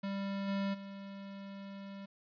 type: tone with level steps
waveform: square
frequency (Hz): 197.1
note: G3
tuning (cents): +10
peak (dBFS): -36 / -33 / -45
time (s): 0.03-2.06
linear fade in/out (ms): 10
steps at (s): 0.47 / 0.73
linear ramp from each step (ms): 20
effects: resampled to 11025 Hz + 11-bit